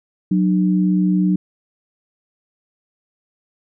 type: tone pair together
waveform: sine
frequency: 184.3 / 302.2 Hz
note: F#3 / D4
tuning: -7 / +50 cents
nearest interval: major sixth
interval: 857 cents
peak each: -14 / -20 dBFS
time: 0.31-1.36 s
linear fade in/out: 5 ms
effects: none